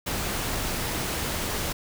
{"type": "noise", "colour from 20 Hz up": "pink", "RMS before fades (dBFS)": -29, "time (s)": [0.06, 1.73], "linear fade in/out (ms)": 10, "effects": []}